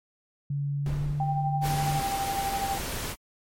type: tone with pitch glide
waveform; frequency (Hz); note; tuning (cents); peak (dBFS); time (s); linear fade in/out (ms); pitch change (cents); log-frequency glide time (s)
sine; 142.1 to 146.09; C#3 to D3; +43 to -9; -26; 0.5-2; 5; +48; 0.81-1.14
type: noise with exponential decay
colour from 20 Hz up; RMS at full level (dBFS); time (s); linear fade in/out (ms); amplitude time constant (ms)
brown; -31; 0.86-2.11; 2; 270
type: tone with tremolo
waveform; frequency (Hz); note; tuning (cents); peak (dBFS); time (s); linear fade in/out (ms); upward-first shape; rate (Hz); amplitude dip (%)
sine; 788; G5; +9; -25; 1.2-2.78; 2; sine; 12; 50
type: noise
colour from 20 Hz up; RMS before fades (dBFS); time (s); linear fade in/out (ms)
pink; -33; 1.61-3.16; 50
effects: MP3 64 kbps